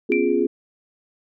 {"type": "chord", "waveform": "sine", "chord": "C# dominant seventh", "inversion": "third", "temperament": "equal with one note detuned", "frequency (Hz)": [246.9, 274.2, 349.2, 415.3], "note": ["B3", "C#4", "E#4", "G#4"], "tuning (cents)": [0, -19, 0, 0], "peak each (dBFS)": [-25, -24, -21, -21], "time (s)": [0.09, 0.47], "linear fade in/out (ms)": 10}
{"type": "tone with exponential decay", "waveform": "sine", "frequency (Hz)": 2349, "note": "D7", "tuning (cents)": 0, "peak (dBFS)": -20, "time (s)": [0.12, 0.46], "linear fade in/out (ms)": 0, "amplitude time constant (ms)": 73}
{"effects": []}